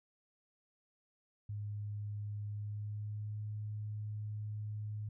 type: tone with pitch glide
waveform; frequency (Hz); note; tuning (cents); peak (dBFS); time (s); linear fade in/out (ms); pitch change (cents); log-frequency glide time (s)
sine; 103.83 to 105.83; G#2 to G#2; 0 to +33; -38; 1.49-5.09; 5; +33; 2.48-3.42
effects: none